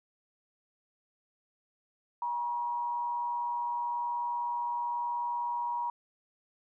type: tone with frequency modulation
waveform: sine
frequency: 956 Hz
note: A#5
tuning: 43 cents sharp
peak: -30 dBFS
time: 2.22-5.9 s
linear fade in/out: 2 ms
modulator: 131 Hz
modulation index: 0.33
effects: none